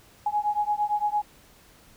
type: beating tone pair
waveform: sine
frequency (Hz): 830.6 / 839.4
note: G#5 / G#5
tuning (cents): 0 / +18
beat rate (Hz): 8.8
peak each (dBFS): -26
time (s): 0.26-1.22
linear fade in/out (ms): 5
effects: pink hiss -55 dBFS RMS until 1.96 s